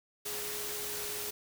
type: tone in noise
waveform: sine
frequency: 417 Hz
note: G#4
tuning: 7 cents sharp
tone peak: -44 dBFS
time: 0.25-1.31 s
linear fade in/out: 10 ms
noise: white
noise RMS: -38 dBFS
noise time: 0.25-1.31 s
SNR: -9 dB
effects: none